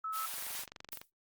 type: tone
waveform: sine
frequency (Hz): 1299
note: E6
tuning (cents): -26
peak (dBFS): -35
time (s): 0.04-0.26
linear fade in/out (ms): 5
type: high-pass noise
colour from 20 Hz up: white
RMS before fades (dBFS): -40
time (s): 0.12-0.66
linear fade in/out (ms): 50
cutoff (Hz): 620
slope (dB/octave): 24
type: click train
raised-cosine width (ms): 0.2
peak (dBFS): -29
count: 17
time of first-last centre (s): 0.34-1.015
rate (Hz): 23.7
type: noise with exponential decay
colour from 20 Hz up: violet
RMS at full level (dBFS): -38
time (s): 0.92-1.1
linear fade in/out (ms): 2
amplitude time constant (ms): 37
effects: Opus 32 kbps